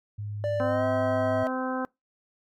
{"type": "tone", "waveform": "sine", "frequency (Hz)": 103.83, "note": "G#2", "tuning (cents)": 0, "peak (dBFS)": -31, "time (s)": [0.18, 1.44], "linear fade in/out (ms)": 10}
{"type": "tone with pitch glide", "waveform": "triangle", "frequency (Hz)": [588, 641.2], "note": ["D5", "E5"], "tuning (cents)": [2, -48], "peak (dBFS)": -23, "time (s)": [0.44, 1.47], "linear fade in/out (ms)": 0, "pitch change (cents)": 150, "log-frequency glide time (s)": [0.62, 0.85]}
{"type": "harmonic tone", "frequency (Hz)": 258.1, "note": "C4", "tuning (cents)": -23, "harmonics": [1, 2, 3, 4, 5, 6], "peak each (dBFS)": [-30, -33, -35, -36, -37, -38], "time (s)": [0.6, 1.85], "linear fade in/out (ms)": 0}
{"effects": ["noise-tail reverb RT60 0.2 s tail -25 dB re dry", "MP3 96 kbps"]}